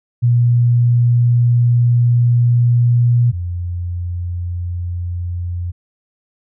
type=tone pair in turn; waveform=sine; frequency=120.3 / 87.82 Hz; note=B2 / F2; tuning=-45 / +10 cents; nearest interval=perfect fourth; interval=545 cents; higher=first; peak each=-9 / -19 dBFS; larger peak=first; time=0.22-3.32 / 3.32-5.72 s; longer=first; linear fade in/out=20 ms; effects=none